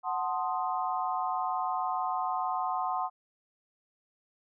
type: chord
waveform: sine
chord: F# diminished seventh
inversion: none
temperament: equal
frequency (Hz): 740 / 880 / 1046.5 / 1244.5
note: F#5 / A5 / C6 / Eb6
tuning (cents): 0 / 0 / 0 / 0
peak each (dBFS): -32 / -36 / -33 / -37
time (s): 0.03-3.1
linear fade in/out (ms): 50
effects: none